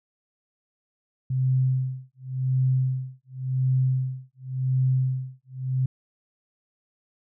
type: tone with tremolo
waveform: sine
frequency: 130 Hz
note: C3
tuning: 11 cents flat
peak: -18 dBFS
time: 1.3-5.86 s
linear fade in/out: 5 ms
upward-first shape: sine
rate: 0.91 Hz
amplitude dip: 100%
effects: none